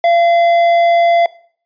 sine tone with tanh clipping, 684 Hz, F5, 36 cents flat, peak -10 dBFS, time 0.04-1.26 s, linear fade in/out 2 ms, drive 10 dB, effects noise-tail reverb RT60 0.5 s tail -19 dB re dry + resampled to 11025 Hz

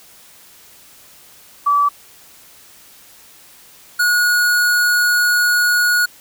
sine / square tone pair in turn, 1152 / 1451.4 Hz, D6 / F#6, -34 / -34 cents, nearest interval major third, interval 400 cents, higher second, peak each -11 / -13 dBFS, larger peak first, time 1.66-1.89 / 3.99-6.06 s, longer second, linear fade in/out 10 ms, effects white hiss -45 dBFS RMS until 6.2 s

